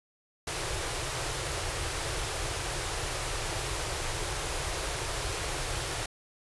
pink band-stop noise, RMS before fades -33 dBFS, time 0.47-6.06 s, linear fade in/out 5 ms, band 150 to 320 Hz, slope 48 dB/octave, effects resampled to 24000 Hz

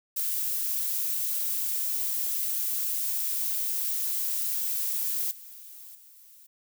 violet noise with level steps, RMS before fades -29 / -46 / -53 dBFS, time 0.16-6.47 s, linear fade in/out 10 ms, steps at 5.31 / 5.95 s, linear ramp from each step 2 ms, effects none

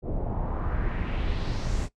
brown noise with low-pass filter sweep, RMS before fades -28 dBFS, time 0.02-1.89 s, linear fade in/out 50 ms, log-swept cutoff 500 to 8300 Hz, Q 2.1, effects noise-tail reverb RT60 0.1 s tail -17 dB re dry

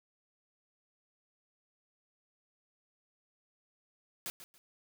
white noise with echo, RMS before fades -39 dBFS, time 4.26-4.3 s, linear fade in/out 0 ms, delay 140 ms, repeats 2, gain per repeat -12 dB, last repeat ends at 4.58 s, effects none

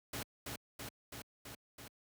pink noise with echo, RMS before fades -41 dBFS, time 0.13-0.23 s, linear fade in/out 5 ms, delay 330 ms, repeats 5, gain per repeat -2 dB, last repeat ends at 1.88 s, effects high-pass 60 Hz 12 dB/octave

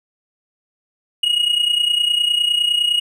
triangle tone with amplitude modulation, 2886 Hz, F#7, 44 cents flat, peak -10 dBFS, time 1.23-3 s, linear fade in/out 5 ms, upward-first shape sine, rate 29.8 Hz, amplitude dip 70%, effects none

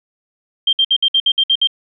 sine tone bursts, 3170 Hz, G7, 19 cents sharp, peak -10 dBFS, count 9, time 0.67-1.673 s, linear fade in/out 5 ms, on 59 ms, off 59 ms, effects none

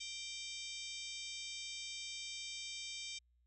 harmonic tone with a mistuned harmonic, 784 Hz, G5, in tune, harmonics 3 / 4 / 5 / 6 / 7 / 8 / 9 / 10, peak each -50 / -50 / -49 / -54 / -52 / -53 / -59 / -55 dBFS, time 0-3.19 s, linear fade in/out 10 ms, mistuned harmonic 5, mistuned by -110 cents, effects added 60 Hz sine -70 dBFS peak until 3.46 s

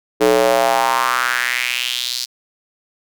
square tone with high-pass filter sweep, 61.74 Hz, B1, in tune, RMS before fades -17 dBFS, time 0.2-2.26 s, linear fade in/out 20 ms, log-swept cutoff 390 to 4800 Hz, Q 3.6, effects none

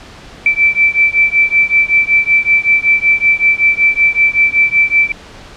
sine beating tone pair, 2326 / 2331.3 Hz, D7 / D7, -17 / -13 cents, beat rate 5.3 Hz, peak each -11 dBFS, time 0.46-5.12 s, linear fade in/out 2 ms, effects pink hiss -35 dBFS RMS until 5.56 s + low-pass 5000 Hz 12 dB/octave

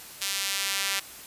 sawtooth tone with high-pass filter sweep, 196 Hz, G3, in tune, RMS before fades -29 dBFS, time 0.21-1 s, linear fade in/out 10 ms, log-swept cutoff 3400 to 2200 Hz, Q 0.83, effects white hiss -44 dBFS RMS until 1.26 s + resampled to 32000 Hz

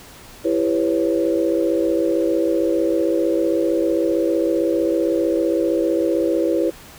sine chord, C# half-diminished seventh, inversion first, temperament just, 332.6 / 399.1 / 498.9 / 554.4 Hz, E4 / G4 / B4 / C#5, +16 / +31 / +17 / 0 cents, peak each -19 / -24 / -22 / -23 dBFS, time 0.44-6.71 s, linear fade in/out 20 ms, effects pink hiss -42 dBFS RMS until 6.98 s

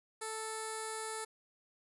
15% pulse tone with low-pass filter, 440 Hz, A4, in tune, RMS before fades -41 dBFS, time 0.21-1.25 s, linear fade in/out 10 ms, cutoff 9300 Hz, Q 7.5, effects none

